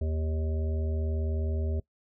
harmonic tone, 78.7 Hz, D#2, 20 cents sharp, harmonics 1 / 3 / 5 / 7 / 8, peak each -27 / -40 / -40 / -45 / -45 dBFS, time 0.01-1.8 s, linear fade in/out 5 ms, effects noise-tail reverb RT60 0.1 s tail -21 dB re dry

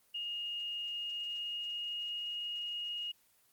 sine tone with pitch glide, 2850 to 2868 Hz, F7 to F7, +34 to +45 cents, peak -36 dBFS, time 0.14-3.12 s, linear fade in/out 10 ms, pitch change +11 cents, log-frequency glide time 0.89-2.3 s, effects white hiss -69 dBFS RMS until 3.52 s + Opus 24 kbps

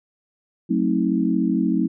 sine chord, F# diminished seventh, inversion none, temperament just, 185 / 222 / 266.4 / 319.7 Hz, F#3 / A3 / C4 / Eb4, 0 / +16 / +31 / +47 cents, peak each -23 dBFS, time 0.69-1.88 s, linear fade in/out 20 ms, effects none

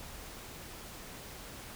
silence, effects pink hiss -47 dBFS RMS until 1.75 s

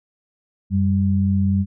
sine tone pair together, 92.5 / 196 Hz, F#2 / G3, 0 / 0 cents, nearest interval octave + minor second, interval 1300 cents, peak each -18 dBFS, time 0.7-1.66 s, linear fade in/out 50 ms, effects none

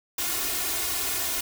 white noise with comb filter, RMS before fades -28 dBFS, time 0.18-1.41 s, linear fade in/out 5 ms, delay 2.8 ms, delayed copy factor +0.85, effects none

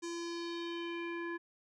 square tone with low-pass filter sweep, 340.3 Hz, F4, 45 cents flat, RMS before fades -40 dBFS, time 0.02-1.38 s, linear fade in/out 20 ms, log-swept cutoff 6900 to 1700 Hz, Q 3.1, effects none

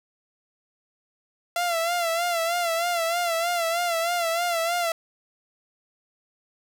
sawtooth tone with vibrato, 681 Hz, F5, 44 cents flat, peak -19 dBFS, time 1.56-4.92 s, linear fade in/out 2 ms, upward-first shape sine, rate 3.2 Hz, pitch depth 64 cents each way, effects none

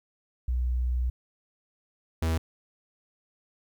sine / 45% pulse tone pair in turn, 61.74 / 81.21 Hz, B1 / E2, 0 / -25 cents, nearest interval perfect fourth, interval 475 cents, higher second, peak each -24 dBFS, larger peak neither, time 0.48-1.1 / 2.22-2.38 s, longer first, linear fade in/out 5 ms, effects 11-bit

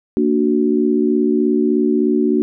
sine chord, Bb augmented, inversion none, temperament equal with one note detuned, 230.5 / 293.7 / 370 Hz, Bb3 / D4 / F#4, -19 / 0 / 0 cents, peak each -17 dBFS, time 0.17-2.42 s, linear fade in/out 0 ms, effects none

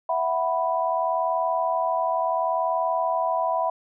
sine chord, E suspended second, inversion none, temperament equal, 659.3 / 740 / 987.8 Hz, E5 / F#5 / B5, 0 / 0 / 0 cents, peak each -25 / -27 / -25 dBFS, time 0.09-3.7 s, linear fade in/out 5 ms, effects none

